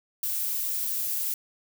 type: noise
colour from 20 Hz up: violet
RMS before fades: -29 dBFS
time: 0.23-1.34 s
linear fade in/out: 2 ms
effects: none